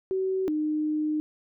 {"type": "tone pair in turn", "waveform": "sine", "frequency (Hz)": [379, 305.5], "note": ["F#4", "D#4"], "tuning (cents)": [42, -32], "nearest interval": "major third", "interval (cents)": 374, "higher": "first", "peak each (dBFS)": -24, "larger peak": "neither", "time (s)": [[0.11, 0.48], [0.48, 1.2]], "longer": "second", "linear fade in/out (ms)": 0, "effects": []}